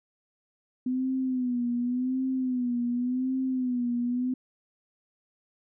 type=tone with vibrato; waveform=sine; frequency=251 Hz; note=B3; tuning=28 cents sharp; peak=-25 dBFS; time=0.86-4.34 s; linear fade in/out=5 ms; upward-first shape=sine; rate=0.89 Hz; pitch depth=75 cents each way; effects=none